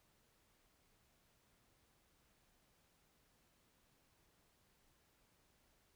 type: silence
effects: pink hiss -75 dBFS RMS until 5.95 s